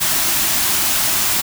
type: band-stop noise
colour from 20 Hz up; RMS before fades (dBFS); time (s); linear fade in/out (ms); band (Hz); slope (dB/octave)
white; -17; 0-1.42; 20; 400 to 580; 96
effects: none